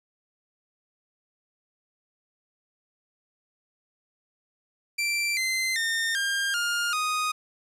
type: tone with pitch steps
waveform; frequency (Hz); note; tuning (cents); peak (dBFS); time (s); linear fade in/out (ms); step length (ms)
sawtooth; 2349 / 2069 / 1821.8 / 1604.4 / 1413 / 1244.3; D7 / C7 / A#6 / G6 / F6 / D#6; 0 / -20 / -40 / +40 / +20 / 0; -21; 4.98-7.32; 10; 390
effects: low-pass 11000 Hz 12 dB/octave + 10-bit